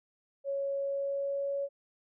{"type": "tone with pitch glide", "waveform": "sine", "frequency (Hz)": [554.4, 559.2], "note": ["C#5", "C#5"], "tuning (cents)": [0, 15], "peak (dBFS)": -30, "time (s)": [0.44, 1.69], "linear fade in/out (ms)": 50, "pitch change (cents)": 15, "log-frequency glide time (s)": [0.75, 1.56], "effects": []}